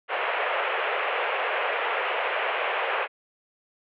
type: band-pass noise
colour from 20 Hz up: pink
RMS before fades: -27 dBFS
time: 0.08-3.08 s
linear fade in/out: 50 ms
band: 450 to 2900 Hz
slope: 48 dB/octave
effects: none